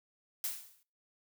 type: noise with exponential decay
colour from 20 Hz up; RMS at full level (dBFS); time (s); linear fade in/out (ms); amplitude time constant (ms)
blue; -33; 0.44-0.83; 1; 84
effects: noise-tail reverb RT60 0.4 s tail -23 dB re dry